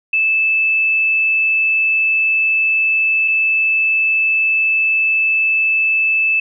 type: tone pair in turn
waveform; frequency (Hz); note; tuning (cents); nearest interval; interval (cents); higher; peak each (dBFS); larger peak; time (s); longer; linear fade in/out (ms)
sine; 2626 / 2626; E7 / E7; -7 / -7; unison; 0; neither; -12; neither; 0.13-3.28 / 3.28-6.4; first; 5
effects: none